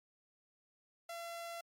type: tone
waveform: sawtooth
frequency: 679 Hz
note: F5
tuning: 49 cents flat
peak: -39 dBFS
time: 1.09-1.61 s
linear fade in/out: 5 ms
effects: MP3 64 kbps